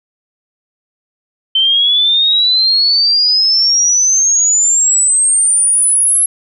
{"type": "exponential sweep", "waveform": "sine", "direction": "up", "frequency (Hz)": [3082, 11110], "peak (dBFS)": -8, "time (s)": [1.55, 6.26], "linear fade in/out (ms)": 5, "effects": []}